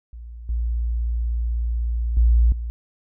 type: tone with level steps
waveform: sine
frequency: 58.1 Hz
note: A#1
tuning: 5 cents flat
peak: -34 / -20 / -12 / -25 dBFS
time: 0.13-2.7 s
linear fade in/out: 0 ms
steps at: 0.49 / 2.17 / 2.52 s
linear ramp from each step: 2 ms
effects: none